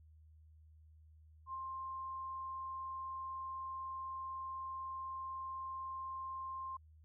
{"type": "tone with ADSR envelope", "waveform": "sine", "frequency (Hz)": 1056, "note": "C6", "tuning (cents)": 16, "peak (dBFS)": -39, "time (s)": [1.46, 6.77], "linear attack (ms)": 76, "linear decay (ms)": 21, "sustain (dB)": -2, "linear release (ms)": 6, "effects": ["added 78 Hz sine -59 dBFS peak until 7.04 s"]}